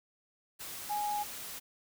sine tone in noise, 830.6 Hz, G#5, in tune, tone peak -31 dBFS, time 0.89-1.24 s, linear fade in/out 20 ms, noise white, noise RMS -43 dBFS, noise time 0.59-1.6 s, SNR +9 dB, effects none

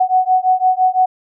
sine beating tone pair, 740 / 745.9 Hz, F#5 / F#5, 0 / +14 cents, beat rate 5.9 Hz, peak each -14 dBFS, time 0-1.06 s, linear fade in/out 10 ms, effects none

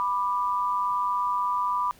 sine tone pair together, 987.8 / 1184.3 Hz, B5 / D6, 0 / +14 cents, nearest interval minor third, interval 314 cents, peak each -25 / -27 dBFS, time 0-1.91 s, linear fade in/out 0 ms, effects pink hiss -55 dBFS RMS until 1.99 s

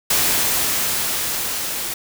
white noise with level ramp, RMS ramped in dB -17 to -26 dBFS, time 0.1-1.94 s, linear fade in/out 5 ms, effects none

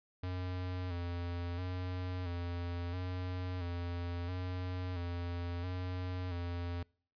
square tone with vibrato, 89 Hz, F2, 33 cents sharp, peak -37 dBFS, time 0.23-6.83 s, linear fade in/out 5 ms, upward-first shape square, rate 0.74 Hz, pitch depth 41 cents each way, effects noise-tail reverb RT60 0.5 s tail -26 dB re dry + resampled to 11025 Hz

